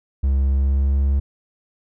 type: tone with pitch glide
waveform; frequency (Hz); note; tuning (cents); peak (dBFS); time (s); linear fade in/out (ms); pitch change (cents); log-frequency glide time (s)
triangle; 67.7 to 69; C#2 to C#2; -40 to -7; -13; 0.23-1.2; 10; +33; 0.47-0.98
effects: none